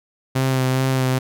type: tone with vibrato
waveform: sawtooth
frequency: 130.81 Hz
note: C3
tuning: in tune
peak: -13 dBFS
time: 0.35-1.19 s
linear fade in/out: 10 ms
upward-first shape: sine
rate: 2.4 Hz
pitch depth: 21 cents each way
effects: none